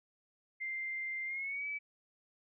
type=tone with pitch glide; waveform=sine; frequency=2093 to 2296 Hz; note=C7 to D7; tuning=0 to -40 cents; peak=-36 dBFS; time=0.6-1.79 s; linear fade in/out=20 ms; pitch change=+160 cents; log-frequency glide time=1.25-1.67 s; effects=none